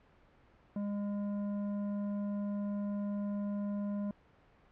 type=tone with tanh clipping; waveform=triangle; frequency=203.7 Hz; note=G#3; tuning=33 cents flat; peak=-35 dBFS; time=0.76-4.11 s; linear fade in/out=2 ms; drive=14 dB; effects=pink hiss -64 dBFS RMS until 4.71 s + low-pass 2000 Hz 12 dB/octave